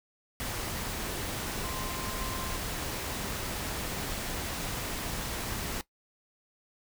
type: tone in noise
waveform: sine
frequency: 1044 Hz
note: C6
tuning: 4 cents flat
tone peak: -42 dBFS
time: 1.64-2.56 s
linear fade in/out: 0 ms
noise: pink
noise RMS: -35 dBFS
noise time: 0.4-5.81 s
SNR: -10 dB
effects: noise-tail reverb RT60 0.1 s tail -18 dB re dry